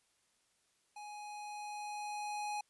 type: tone with level ramp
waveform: square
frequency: 834 Hz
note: G#5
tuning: 7 cents sharp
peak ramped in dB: -47 to -37 dBFS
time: 0.96-2.61 s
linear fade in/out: 5 ms
effects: white hiss -75 dBFS RMS until 2.69 s + resampled to 24000 Hz